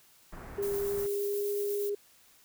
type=low-pass noise; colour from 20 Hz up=pink; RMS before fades=-45 dBFS; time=0.32-1.07 s; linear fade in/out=10 ms; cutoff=1900 Hz; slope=24 dB/octave
type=tone with pitch glide; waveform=sine; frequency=401.8 to 408.6 Hz; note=G4 to G#4; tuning=+43 to -28 cents; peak=-29 dBFS; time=0.58-1.95 s; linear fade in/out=5 ms; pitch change=+29 cents; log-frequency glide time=0.81-1.46 s
type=noise with tremolo; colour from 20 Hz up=violet; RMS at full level=-40 dBFS; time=0.62-1.9 s; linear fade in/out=10 ms; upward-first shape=sine; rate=8.4 Hz; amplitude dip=25%
effects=white hiss -61 dBFS RMS until 2.44 s